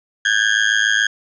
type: tone with amplitude modulation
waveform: 35% pulse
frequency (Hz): 1626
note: G#6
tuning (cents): -37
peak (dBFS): -8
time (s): 0.25-1.07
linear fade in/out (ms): 5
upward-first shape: sine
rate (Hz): 107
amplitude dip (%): 100
effects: resampled to 16000 Hz + 8-bit